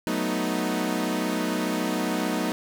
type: chord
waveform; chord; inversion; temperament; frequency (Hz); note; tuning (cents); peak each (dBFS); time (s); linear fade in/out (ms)
sawtooth; B dominant seventh; second; equal; 185 / 220 / 246.9 / 311.1; F#3 / A3 / B3 / D#4; 0 / 0 / 0 / 0; -27 / -27 / -26 / -25; 0.07-2.52; 0
effects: none